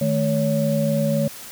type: tone cluster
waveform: sine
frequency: 153.7 / 217.5 / 561 Hz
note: D#3 / A3 / C#5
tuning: -21 / -20 / +21 cents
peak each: -22 dBFS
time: 0.01-1.28 s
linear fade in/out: 5 ms
effects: white hiss -38 dBFS RMS until 1.51 s